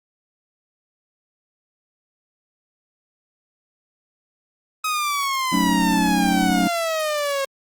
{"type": "exponential sweep", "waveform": "sawtooth", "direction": "down", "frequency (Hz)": [1270, 541], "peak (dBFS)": -17, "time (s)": [4.84, 7.45], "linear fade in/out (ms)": 5}
{"type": "chord", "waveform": "triangle", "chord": "D# half-diminished seventh", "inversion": "first", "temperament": "equal", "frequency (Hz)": [185, 220, 277.2, 311.1], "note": ["F#3", "A3", "C#4", "D#4"], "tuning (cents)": [0, 0, 0, 0], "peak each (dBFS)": [-20, -22, -21, -23], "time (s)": [5.52, 6.68], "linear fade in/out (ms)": 10}
{"effects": ["Opus 24 kbps"]}